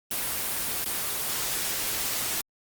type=noise with dropouts; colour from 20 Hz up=white; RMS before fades=-29 dBFS; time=0.11-2.41 s; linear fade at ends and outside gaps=1 ms; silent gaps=0.845-0.859 s; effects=Opus 24 kbps